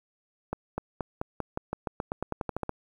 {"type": "accelerating click train", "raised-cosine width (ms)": 1, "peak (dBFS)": -16, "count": 17, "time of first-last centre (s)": [0.53, 2.694], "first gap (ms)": 250, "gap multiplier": 0.91, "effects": ["9-bit"]}